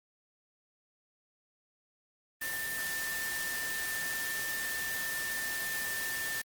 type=tone in noise; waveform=sine; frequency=1787 Hz; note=A6; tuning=26 cents sharp; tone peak=-35 dBFS; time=2.41-6.42 s; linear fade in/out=10 ms; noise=white; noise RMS=-38 dBFS; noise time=2.41-6.42 s; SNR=0 dB; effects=Opus 24 kbps